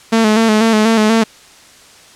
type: tone with vibrato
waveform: sawtooth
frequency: 220 Hz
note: A3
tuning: in tune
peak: -5 dBFS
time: 0.12-1.24 s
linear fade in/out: 10 ms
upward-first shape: square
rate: 4.1 Hz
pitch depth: 46 cents each way
effects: white hiss -42 dBFS RMS until 2.15 s + low-pass 8000 Hz 12 dB/octave